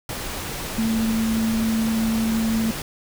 sine tone in noise, 223.5 Hz, A3, 27 cents sharp, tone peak -19 dBFS, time 0.78-2.71 s, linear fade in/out 2 ms, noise pink, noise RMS -30 dBFS, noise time 0.09-2.82 s, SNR +8 dB, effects none

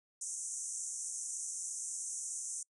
pink band-pass noise, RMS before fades -41 dBFS, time 0.21-2.63 s, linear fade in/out 5 ms, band 6000 to 9600 Hz, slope 96 dB/octave, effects noise-tail reverb RT60 0.1 s tail -26 dB re dry

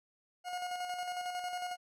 40% pulse tone with tremolo, 720 Hz, F#5, 47 cents flat, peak -34 dBFS, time 0.44-1.77 s, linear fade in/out 50 ms, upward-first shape square, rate 11 Hz, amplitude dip 40%, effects low-pass 10000 Hz 12 dB/octave

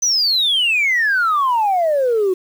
sine exponential sweep, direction down, 6140 to 360 Hz, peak -12 dBFS, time 0.02-2.34 s, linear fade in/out 10 ms, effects tanh soft clip ceiling -10 dBFS + 7-bit

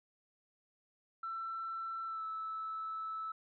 sine tone with pitch glide, 1339 to 1309.2 Hz, E6 to E6, +27 to -12 cents, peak -37 dBFS, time 1.23-3.32 s, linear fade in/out 5 ms, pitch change -39 cents, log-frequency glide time 2.05-2.24 s, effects tanh soft clip ceiling -33 dBFS

